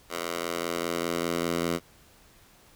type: tone with high-pass filter sweep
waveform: 10% pulse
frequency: 85 Hz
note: F2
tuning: 46 cents flat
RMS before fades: -30 dBFS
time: 0.09-1.8 s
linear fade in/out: 50 ms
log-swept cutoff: 610 to 170 Hz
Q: 0.71
effects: pink hiss -57 dBFS RMS until 2.75 s